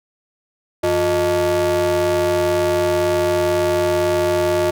square ring-modulated tone, 131.5 Hz, C3, 9 cents sharp, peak -13 dBFS, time 0.83-4.71 s, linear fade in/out 10 ms, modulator 487 Hz, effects none

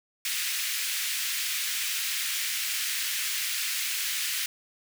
pink high-pass noise, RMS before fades -30 dBFS, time 0.25-4.46 s, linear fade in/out 2 ms, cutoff 1900 Hz, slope 24 dB/octave, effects none

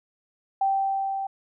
sine tone with level ramp, 780 Hz, G5, 9 cents flat, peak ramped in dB -19 to -27 dBFS, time 0.61-1.27 s, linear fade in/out 5 ms, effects none

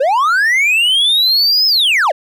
triangle linear two-way sweep, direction up then down, 493.9 to 5190 to 493.9 Hz, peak -8 dBFS, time 0-2.12 s, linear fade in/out 10 ms, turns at 1.67 s, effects none

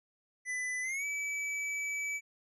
square tone with pitch glide, 2000 to 2297 Hz, B6 to D7, +21 to -39 cents, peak -34 dBFS, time 0.45-2.21 s, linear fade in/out 50 ms, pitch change +240 cents, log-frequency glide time 0.82-1.05 s, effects resampled to 24000 Hz

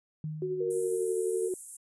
sine tone with exponential decay, 154.6 Hz, D#3, 11 cents flat, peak -31 dBFS, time 0.24-1.26 s, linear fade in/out 2 ms, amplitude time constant 220 ms
sine tone with tremolo, 370 Hz, F#4, in tune, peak -28 dBFS, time 0.42-1.54 s, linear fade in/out 2 ms, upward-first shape sine, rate 12 Hz, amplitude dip 40%
sine tone with pitch glide, 466.2 to 449 Hz, A#4 to A4, 0 to +35 cents, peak -30 dBFS, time 0.6-1.49 s, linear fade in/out 10 ms, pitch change -65 cents, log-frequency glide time 0.76-1.1 s
pink high-pass noise, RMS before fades -41 dBFS, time 0.7-1.77 s, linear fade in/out 10 ms, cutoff 8100 Hz, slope 48 dB/octave
effects resampled to 24000 Hz

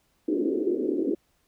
pink band-pass noise, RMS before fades -26 dBFS, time 0.28-1.15 s, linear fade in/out 5 ms, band 270 to 420 Hz, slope 48 dB/octave, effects pink hiss -69 dBFS RMS until 1.47 s

